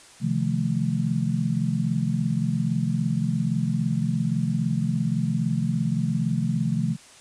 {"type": "chord", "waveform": "sine", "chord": "F dominant seventh", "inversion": "second", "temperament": "just", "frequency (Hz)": [130.96, 157.15, 174.61, 218.3], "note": ["C3", "Eb3", "F3", "A3"], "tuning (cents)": [2, 18, 0, -13], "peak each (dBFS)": -27, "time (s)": [0.2, 6.97], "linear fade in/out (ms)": 50, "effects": ["white hiss -49 dBFS RMS until 7.2 s", "resampled to 22050 Hz"]}